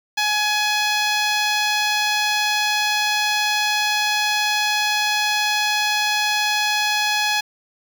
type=tone with notch filter; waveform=10% pulse; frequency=841 Hz; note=G#5; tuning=22 cents sharp; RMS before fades=-20 dBFS; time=0.17-7.41 s; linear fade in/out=10 ms; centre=12000 Hz; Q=1.4; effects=7-bit